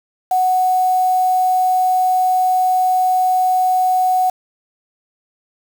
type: tone with quantisation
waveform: sine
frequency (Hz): 740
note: F#5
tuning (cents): 0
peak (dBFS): -12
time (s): 0.31-4.3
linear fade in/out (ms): 5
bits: 5
effects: none